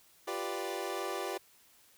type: chord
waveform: 25% pulse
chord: G dominant seventh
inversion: third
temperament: equal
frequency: 349.2 / 392 / 493.9 / 587.3 Hz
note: F4 / G4 / B4 / D5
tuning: 0 / 0 / 0 / 0 cents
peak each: -37 / -35 / -38 / -38 dBFS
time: 0.27-1.38 s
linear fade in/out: 10 ms
effects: white hiss -63 dBFS RMS until 1.97 s